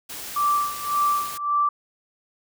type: noise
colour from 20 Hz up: white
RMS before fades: -35 dBFS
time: 0.09-1.38 s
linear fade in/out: 10 ms
type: tone with tremolo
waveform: sine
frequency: 1169 Hz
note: D6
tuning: 8 cents flat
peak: -17 dBFS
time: 0.36-1.69 s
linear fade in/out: 5 ms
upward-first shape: sine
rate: 1.8 Hz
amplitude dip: 85%
effects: none